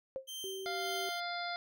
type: tone with exponential decay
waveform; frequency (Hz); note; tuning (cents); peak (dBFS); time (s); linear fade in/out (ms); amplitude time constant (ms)
sine; 530; C5; +22; -32; 0.16-0.29; 0; 27
type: tone with tremolo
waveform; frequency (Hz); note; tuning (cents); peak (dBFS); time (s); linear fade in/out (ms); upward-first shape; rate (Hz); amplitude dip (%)
sawtooth; 3136; G7; 0; -37; 0.27-1.21; 20; sine; 1.8; 65
type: tone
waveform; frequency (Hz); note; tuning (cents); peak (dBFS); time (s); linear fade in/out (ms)
sine; 384.2; G4; -35; -40; 0.44-1.09; 0
type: harmonic tone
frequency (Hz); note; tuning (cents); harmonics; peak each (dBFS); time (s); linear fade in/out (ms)
698.5; F5; 0; 1 / 2 / 3 / 5 / 6 / 7; -39 / -42 / -44 / -46 / -47 / -47; 0.66-1.56; 0
effects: none